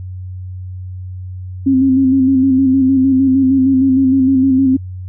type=tone with vibrato; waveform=sine; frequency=265.3 Hz; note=C4; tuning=24 cents sharp; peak=-8 dBFS; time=1.66-4.77 s; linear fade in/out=10 ms; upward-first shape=square; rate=6.5 Hz; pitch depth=34 cents each way; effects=added 92 Hz sine -24 dBFS peak until 5.08 s